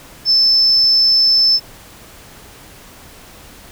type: tone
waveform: sine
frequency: 5274 Hz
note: E8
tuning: in tune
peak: -8 dBFS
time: 0.25-1.6 s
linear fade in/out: 50 ms
effects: tanh soft clip ceiling -4 dBFS + pink hiss -40 dBFS RMS until 3.71 s